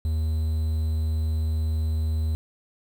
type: tone with quantisation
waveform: triangle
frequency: 79 Hz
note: D#2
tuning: 27 cents sharp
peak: -20 dBFS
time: 0.05-2.35 s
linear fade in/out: 0 ms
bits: 8
effects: none